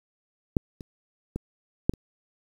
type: clicks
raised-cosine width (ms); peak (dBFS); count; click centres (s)
3; -8 / -27 / -17 / -7 / -27; 5; 0.568 / 0.808 / 1.36 / 1.895 / 1.937
effects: 8-bit